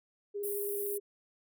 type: tone with vibrato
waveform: sine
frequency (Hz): 406.8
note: G#4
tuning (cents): -36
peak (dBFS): -34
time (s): 0.34-1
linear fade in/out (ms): 20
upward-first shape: square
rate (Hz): 18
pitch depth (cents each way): 14
type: high-pass noise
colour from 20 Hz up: pink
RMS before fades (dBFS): -39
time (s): 0.43-0.98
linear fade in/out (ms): 10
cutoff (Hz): 10000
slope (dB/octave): 48
effects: none